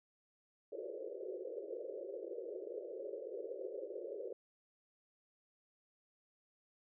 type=band-pass noise; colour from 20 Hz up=white; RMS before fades=-45 dBFS; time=0.72-4.33 s; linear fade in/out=5 ms; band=350 to 570 Hz; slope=96 dB/octave; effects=none